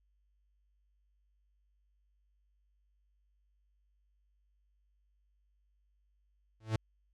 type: tone with exponential growth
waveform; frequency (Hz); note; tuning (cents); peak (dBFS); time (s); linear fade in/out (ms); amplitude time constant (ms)
45% pulse; 110; A2; 0; -26; 6.6-6.76; 5; 34
effects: added 50 Hz sine -70 dBFS peak until 7.13 s + low-pass 7000 Hz 12 dB/octave